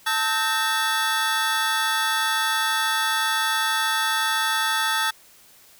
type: tone cluster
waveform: square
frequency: 884 / 1290 / 1557 / 1836 / 3438 Hz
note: A5 / E6 / G6 / A#6 / A7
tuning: +8 / -38 / -12 / -27 / -41 cents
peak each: -28 dBFS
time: 0.06-5.11 s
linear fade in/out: 10 ms
effects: white hiss -52 dBFS RMS until 5.79 s